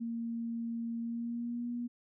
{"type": "tone with pitch glide", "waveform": "sine", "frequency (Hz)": [231.5, 240.2], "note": ["A#3", "B3"], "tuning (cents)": [-12, -48], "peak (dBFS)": -34, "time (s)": [0, 1.88], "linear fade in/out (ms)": 20, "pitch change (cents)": 64, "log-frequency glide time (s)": [1, 1.69], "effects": []}